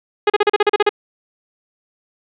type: tone bursts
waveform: sawtooth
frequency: 415.3 Hz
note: G#4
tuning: in tune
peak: -6 dBFS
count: 10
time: 0.27-0.893 s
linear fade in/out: 5 ms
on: 29 ms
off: 37 ms
effects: resampled to 8000 Hz + 7-bit